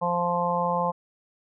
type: harmonic tone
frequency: 174.61 Hz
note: F3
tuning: in tune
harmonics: 1 / 3 / 4 / 5 / 6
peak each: -31 / -28 / -32 / -27 / -28 dBFS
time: 0.01-0.92 s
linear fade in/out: 20 ms
effects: none